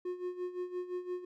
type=tone with tremolo; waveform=triangle; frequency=360 Hz; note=F#4; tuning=47 cents flat; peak=-31 dBFS; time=0.05-1.25 s; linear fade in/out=5 ms; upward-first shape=sine; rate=5.8 Hz; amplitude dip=75%; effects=none